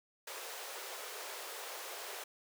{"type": "high-pass noise", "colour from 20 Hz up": "pink", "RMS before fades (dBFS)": -45, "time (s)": [0.27, 2.24], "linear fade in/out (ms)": 5, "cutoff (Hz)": 400, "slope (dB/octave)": 48, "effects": []}